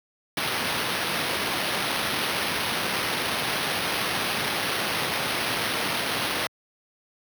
blue noise with sample-and-hold, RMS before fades -27 dBFS, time 0.37-6.47 s, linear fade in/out 2 ms, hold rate 7350 Hz, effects high-pass 100 Hz 12 dB/octave

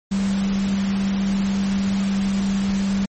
sine tone in noise, 196 Hz, G3, in tune, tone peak -18 dBFS, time 0.11-3.06 s, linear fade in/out 10 ms, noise pink, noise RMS -32 dBFS, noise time 0.11-3.06 s, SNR +11 dB, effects MP3 32 kbps

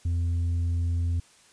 sine tone with tanh clipping, 85.4 Hz, F2, 38 cents flat, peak -24 dBFS, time 0.05-1.2 s, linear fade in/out 5 ms, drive 3 dB, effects white hiss -57 dBFS RMS until 1.52 s + resampled to 22050 Hz

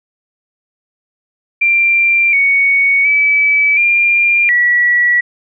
sine tone with pitch steps, 2369 / 2229 / 2297 / 2395 / 1938 Hz, D7 / C#7 / D7 / D7 / B6, +14 / +9 / -39 / +33 / -33 cents, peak -8 dBFS, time 1.61-5.21 s, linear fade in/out 10 ms, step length 720 ms, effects none

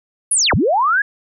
sine linear two-way sweep, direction down then up, 10870 to 59.2 to 1706 Hz, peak -12 dBFS, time 0.31-1.02 s, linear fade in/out 5 ms, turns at 0.54 s, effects none

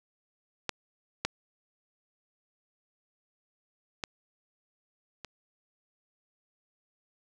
clicks, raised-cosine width 0.2 ms, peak -12 / -10 / -15 / -23 dBFS, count 4, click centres 0.693 / 1.25 / 4.038 / 5.247 s, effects none

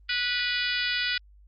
harmonic tone, 490.7 Hz, B4, 11 cents flat, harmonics 3 / 4 / 5 / 6 / 7 / 8 / 9 / 10, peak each -31 / -32 / -33 / -34 / -34 / -35 / -36 / -36 dBFS, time 0.09-1.18 s, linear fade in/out 5 ms, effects added 50 Hz sine -51 dBFS peak until 1.47 s + Opus 32 kbps

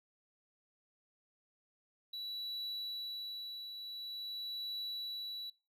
triangle tone with tremolo, 3934 Hz, B7, 7 cents flat, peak -37 dBFS, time 2.13-5.5 s, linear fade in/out 5 ms, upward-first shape triangle, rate 0.47 Hz, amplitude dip 50%, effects noise-tail reverb RT60 0.3 s tail -23 dB re dry

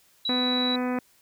sine tone, 3914 Hz, B7, 16 cents flat, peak -25 dBFS, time 0.25-0.76 s, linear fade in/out 5 ms
harmonic tone, 250 Hz, B3, 21 cents sharp, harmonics 1 / 2 / 3 / 4 / 5 / 6 / 7 / 8 / 9 / 10, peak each -26 / -32 / -36 / -38 / -40 / -42 / -43 / -44 / -45 / -46 dBFS, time 0.29-0.99 s, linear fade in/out 2 ms
effects white hiss -61 dBFS RMS until 1.21 s

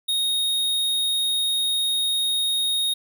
square tone, 3729 Hz, A#7, in tune, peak -21 dBFS, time 0.08-2.94 s, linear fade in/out 10 ms, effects none

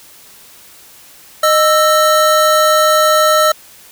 square tone pair together, 617 / 1321 Hz, D#5 / E6, -15 / +3 cents, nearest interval octave + minor second, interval 1318 cents, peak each -12 dBFS, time 1.43-3.52 s, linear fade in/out 5 ms, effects white hiss -41 dBFS RMS until 3.91 s

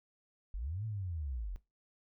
sine linear two-way sweep, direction up then down, 41.28 to 112.8 to 41.28 Hz, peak -36 dBFS, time 0.54-1.56 s, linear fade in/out 0 ms, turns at 0.85 s, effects noise-tail reverb RT60 0.2 s tail -18 dB re dry

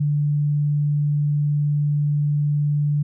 sine tone, 146.83 Hz, D3, in tune, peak -17 dBFS, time 0-3.03 s, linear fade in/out 10 ms, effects none

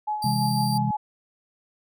sine tone with tremolo, 848 Hz, G#5, 36 cents sharp, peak -23 dBFS, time 0.07-0.97 s, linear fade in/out 10 ms, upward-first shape sine, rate 6 Hz, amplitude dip 50%
sawtooth tone, 4699 Hz, D8, in tune, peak -28 dBFS, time 0.22-0.78 s, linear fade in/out 5 ms
sine chord, C augmented, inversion none, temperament just, 130.81 / 163.52 / 204.4 Hz, C3 / E3 / G#3, 0 / -14 / -27 cents, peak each -25 / -30 / -26 dBFS, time 0.24-0.91 s, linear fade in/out 5 ms
effects none

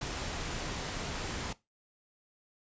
pink noise, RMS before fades -37 dBFS, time 0.01-1.53 s, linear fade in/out 5 ms, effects noise-tail reverb RT60 0.2 s tail -18 dB re dry + resampled to 16000 Hz

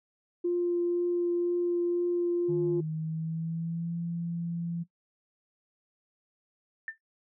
sine tone with vibrato, 349.2 Hz, F4, in tune, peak -24 dBFS, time 0.44-2.81 s, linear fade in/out 10 ms, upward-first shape triangle, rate 2 Hz, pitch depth 10 cents each way
sine tone with pitch glide, 154.8 to 169.79 Hz, D#3 to F3, -9 to -49 cents, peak -30 dBFS, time 2.48-4.84 s, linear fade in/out 20 ms, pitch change +160 cents, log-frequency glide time 2.69-3.96 s
sine tone with exponential decay, 1786 Hz, A6, 25 cents sharp, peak -30 dBFS, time 6.88-6.98 s, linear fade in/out 1 ms, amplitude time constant 20 ms
effects noise-tail reverb RT60 0.1 s tail -17 dB re dry + tanh soft clip ceiling -18 dBFS

